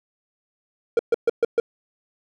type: tone bursts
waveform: triangle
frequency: 466.2 Hz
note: A#4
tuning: in tune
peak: -12 dBFS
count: 5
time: 0.97-1.6 s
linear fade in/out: 2 ms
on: 22 ms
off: 130 ms
effects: none